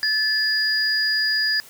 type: tone pair together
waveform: sine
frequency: 1737 / 4888 Hz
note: A6 / D#8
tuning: -23 / -32 cents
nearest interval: octave + tritone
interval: 1791 cents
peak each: -21 dBFS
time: 0.03-1.6 s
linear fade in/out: 0 ms
effects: white hiss -46 dBFS RMS until 1.69 s